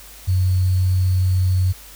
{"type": "tone with sample-and-hold", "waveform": "sine", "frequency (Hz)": 92.5, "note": "F#2", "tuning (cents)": 0, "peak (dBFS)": -14, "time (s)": [0.27, 1.73], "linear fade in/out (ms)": 20, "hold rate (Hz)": 4410, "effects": ["added 50 Hz sine -44 dBFS peak until 1.95 s", "white hiss -42 dBFS RMS until 1.95 s"]}